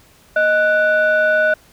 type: tone pair together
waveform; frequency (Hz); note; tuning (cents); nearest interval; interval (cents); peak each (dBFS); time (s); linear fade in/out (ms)
sine; 622.3 / 1481.1; D#5 / F#6; 0 / +1; octave + minor third; 1501; -13; 0.36-1.54; 5
effects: tanh soft clip ceiling -8 dBFS + pink hiss -50 dBFS RMS until 1.72 s